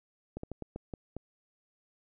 slowing click train, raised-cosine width 2 ms, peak -25 dBFS, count 7, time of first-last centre 0.37-1.166 s, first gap 64 ms, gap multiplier 1.29, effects none

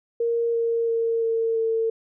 sine tone with pitch steps, 466.2 / 462.2 / 458.2 / 454.2 / 450.3 Hz, A#4 / A#4 / A#4 / A#4 / A4, 0 / -15 / -30 / -45 / +40 cents, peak -20 dBFS, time 0.2-1.9 s, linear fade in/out 5 ms, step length 340 ms, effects none

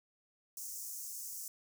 pink high-pass noise, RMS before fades -44 dBFS, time 0.57-1.48 s, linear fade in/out 2 ms, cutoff 5800 Hz, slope 48 dB/octave, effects none

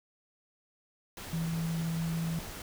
sine tone in noise, 164.8 Hz, E3, in tune, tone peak -30 dBFS, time 1.33-2.39 s, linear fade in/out 2 ms, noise pink, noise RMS -43 dBFS, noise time 1.17-2.62 s, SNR +10 dB, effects none

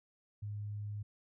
sine tone, 103.83 Hz, G#2, in tune, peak -38 dBFS, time 0.42-1.03 s, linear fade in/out 10 ms, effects none

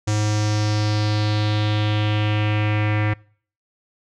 square tone with low-pass filter sweep, 105.9 Hz, G#2, 34 cents sharp, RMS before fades -20 dBFS, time 0.07-3.14 s, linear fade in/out 10 ms, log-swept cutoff 6800 to 2100 Hz, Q 3.2, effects noise-tail reverb RT60 0.5 s tail -24 dB re dry

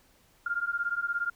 sine beating tone pair, 1395 / 1412 Hz, F6 / F6, -2 / +19 cents, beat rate 17 Hz, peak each -31 dBFS, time 0.46-1.3 s, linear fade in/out 5 ms, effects pink hiss -63 dBFS RMS until 1.35 s

